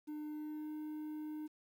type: tone with pitch glide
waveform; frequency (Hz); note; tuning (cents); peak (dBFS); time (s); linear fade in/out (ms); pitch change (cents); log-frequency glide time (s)
triangle; 301.6 to 305.8; D4 to D#4; +46 to -30; -39; 0.07-1.48; 20; +24; 0.25-0.7
effects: 11-bit